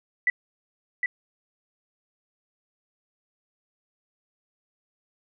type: tone with echo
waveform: sine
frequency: 1975.5 Hz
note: B6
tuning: in tune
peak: -18 dBFS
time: 0.27-0.3 s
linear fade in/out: 2 ms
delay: 760 ms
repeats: 1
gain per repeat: -4 dB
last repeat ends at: 1.06 s
effects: none